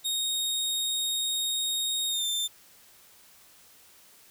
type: tone with pitch glide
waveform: sawtooth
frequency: 3729 to 3573 Hz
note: A#7 to A7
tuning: 0 to +26 cents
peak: -24 dBFS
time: 0.04-2.48 s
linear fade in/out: 20 ms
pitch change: -74 cents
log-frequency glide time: 2.09-2.25 s
effects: white hiss -56 dBFS RMS until 4.3 s